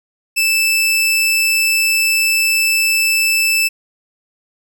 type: tone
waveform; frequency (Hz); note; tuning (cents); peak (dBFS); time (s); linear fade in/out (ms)
sawtooth; 2637; E7; 0; -9; 0.36-3.69; 20
effects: none